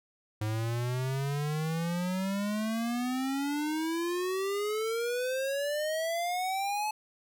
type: exponential sweep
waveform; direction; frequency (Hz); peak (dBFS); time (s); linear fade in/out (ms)
square; up; 106 to 863; -30; 0.41-6.91; 5
effects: none